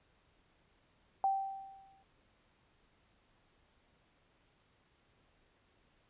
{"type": "tone with exponential decay", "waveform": "sine", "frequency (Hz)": 779, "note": "G5", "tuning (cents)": -11, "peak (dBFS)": -26, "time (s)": [1.24, 2.03], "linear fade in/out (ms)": 1, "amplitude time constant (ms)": 170, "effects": ["pink hiss -71 dBFS RMS until 6.09 s", "resampled to 8000 Hz"]}